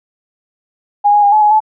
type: tone with pitch steps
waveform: sine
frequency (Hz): 821 / 829 / 811 / 855 / 838 / 864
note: G#5 / G#5 / G#5 / A5 / G#5 / A5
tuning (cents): -20 / -3 / -41 / -50 / +15 / -32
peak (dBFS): -6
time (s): 1.04-1.604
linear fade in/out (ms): 20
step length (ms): 94
effects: none